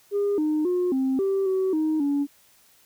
sine tone with pitch steps, 405.5 / 306.3 / 359.3 / 264.2 / 389.3 / 378.3 / 312.2 / 284.5 Hz, G#4 / D#4 / F4 / C4 / G4 / F#4 / D#4 / C#4, -41 / -27 / +49 / +17 / -12 / +38 / +6 / +45 cents, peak -19 dBFS, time 0.11-2.27 s, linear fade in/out 50 ms, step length 270 ms, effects tanh soft clip ceiling -18 dBFS + white hiss -58 dBFS RMS until 2.85 s

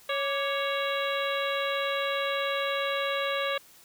harmonic tone with a mistuned harmonic, 554.4 Hz, C#5, in tune, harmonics 1 / 2 / 3 / 4 / 5 / 6 / 7, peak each -30 / -33 / -35 / -36 / -37 / -38 / -38 dBFS, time 0.09-3.58 s, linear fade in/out 5 ms, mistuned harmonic 2, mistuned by +84 cents, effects white hiss -55 dBFS RMS until 3.84 s

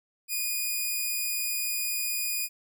5% pulse tone, 2461 Hz, D#7, 20 cents flat, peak -18 dBFS, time 0.28-2.49 s, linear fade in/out 50 ms, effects none

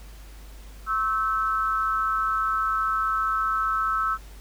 sine tone with amplitude modulation, 1310 Hz, E6, 11 cents flat, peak -18 dBFS, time 0.86-4.18 s, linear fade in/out 50 ms, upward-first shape sine, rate 215 Hz, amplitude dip 80%, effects added 50 Hz sine -41 dBFS peak until 4.4 s + pink hiss -51 dBFS RMS until 4.4 s

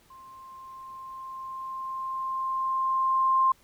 sine tone with level ramp, 1054 Hz, C6, 12 cents sharp, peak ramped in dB -46 to -18 dBFS, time 0.1-3.52 s, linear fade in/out 5 ms, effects pink hiss -61 dBFS RMS until 3.63 s

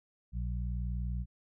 harmonic tone, 60.2 Hz, B1, 44 cents flat, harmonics 1 / 2 / 3, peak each -33 / -39 / -43 dBFS, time 0.32-1.26 s, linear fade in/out 50 ms, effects none

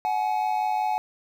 triangle tone pair together, 743 / 848.3 Hz, F#5 / G#5, +7 / +36 cents, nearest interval major second, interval 229 cents, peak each -24 / -23 dBFS, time 0.05-0.98 s, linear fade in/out 0 ms, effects 9-bit

